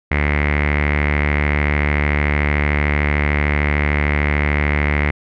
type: tone with low-pass filter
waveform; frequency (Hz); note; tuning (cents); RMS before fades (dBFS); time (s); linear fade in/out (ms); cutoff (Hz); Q
sawtooth; 73.42; D2; 0; -17; 0.11-5.11; 5; 2100; 8.4
effects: none